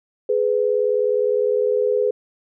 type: tone pair together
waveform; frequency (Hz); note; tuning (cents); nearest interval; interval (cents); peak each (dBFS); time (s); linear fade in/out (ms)
sine; 420 / 499.5; G#4 / B4; +19 / +20; minor third; 301; -19; 0.29-2.11; 5
effects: none